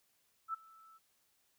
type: tone with ADSR envelope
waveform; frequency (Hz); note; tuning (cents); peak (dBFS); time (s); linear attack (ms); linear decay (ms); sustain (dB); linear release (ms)
sine; 1318.5; E6; 0; -33; 0.48-0.99; 57; 13; -24; 28
effects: white hiss -75 dBFS RMS until 1.58 s